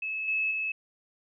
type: tone with level steps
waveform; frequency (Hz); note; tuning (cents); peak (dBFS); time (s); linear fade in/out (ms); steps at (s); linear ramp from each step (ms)
sine; 2595; E7; -28; -30 / -25 / -28; 0.02-0.72; 5; 0.28 / 0.51; 2
effects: none